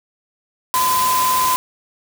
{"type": "tone in noise", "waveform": "sine", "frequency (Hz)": 1018, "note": "C6", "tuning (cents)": -48, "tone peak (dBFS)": -15, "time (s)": [0.74, 1.56], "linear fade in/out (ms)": 0, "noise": "white", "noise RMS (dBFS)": -22, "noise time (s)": [0.74, 1.56], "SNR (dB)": 4, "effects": []}